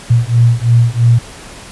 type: beating tone pair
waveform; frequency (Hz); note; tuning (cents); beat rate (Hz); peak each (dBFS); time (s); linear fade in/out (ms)
sine; 116.54 / 119.54; A#2 / A#2; 0 / +44; 3; -10; 0.1-1.19; 10
effects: pink hiss -33 dBFS RMS until 1.71 s + resampled to 24000 Hz